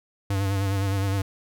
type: tone with vibrato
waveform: square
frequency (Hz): 98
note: G2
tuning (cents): 0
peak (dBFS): -23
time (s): 0.3-1.22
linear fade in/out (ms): 5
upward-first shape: sine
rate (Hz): 9.7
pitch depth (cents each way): 42
effects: none